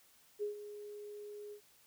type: tone with ADSR envelope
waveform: sine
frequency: 415.3 Hz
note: G#4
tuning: in tune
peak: -33 dBFS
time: 0.39-1.61 s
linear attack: 35 ms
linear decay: 120 ms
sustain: -12 dB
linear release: 88 ms
effects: white hiss -66 dBFS RMS until 1.86 s